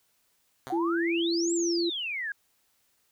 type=tone with exponential decay; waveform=5% pulse; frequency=131 Hz; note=C3; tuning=2 cents sharp; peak=-25 dBFS; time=0.67-0.85 s; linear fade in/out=0 ms; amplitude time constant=38 ms
type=exponential two-way sweep; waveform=sine; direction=up then down; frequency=710 to 7790 to 1592 Hz; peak=-30 dBFS; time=0.7-2.32 s; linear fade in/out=2 ms; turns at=1.53 s
type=tone with pitch glide; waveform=sine; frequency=336.8 to 341.1 Hz; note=E4 to F4; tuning=+37 to -41 cents; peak=-25 dBFS; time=0.72-1.9 s; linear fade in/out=10 ms; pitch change=+22 cents; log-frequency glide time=1.33-1.79 s
effects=white hiss -70 dBFS RMS until 3.11 s